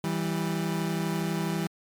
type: tone pair together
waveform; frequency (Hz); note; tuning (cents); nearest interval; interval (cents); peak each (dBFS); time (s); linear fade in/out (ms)
30% pulse; 163.74 / 195.9; E3 / G3; -11 / -1; minor third; 310; -26 / -28; 0.04-1.67; 2
effects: MP3 96 kbps